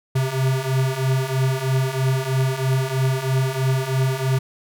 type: beating tone pair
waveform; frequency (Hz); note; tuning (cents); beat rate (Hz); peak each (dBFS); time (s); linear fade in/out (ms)
square; 130 / 133.1; C3 / C3; -11 / +30; 3.1; -24 / -21; 0.15-4.39; 10
effects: none